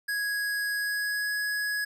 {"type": "tone with pitch glide", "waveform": "square", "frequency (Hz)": [1661.2, 1674.7], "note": ["G#6", "G#6"], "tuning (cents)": [0, 14], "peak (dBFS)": -28, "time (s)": [0.08, 1.85], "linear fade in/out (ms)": 10, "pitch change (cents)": 14, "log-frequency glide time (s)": [0.74, 1.32], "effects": []}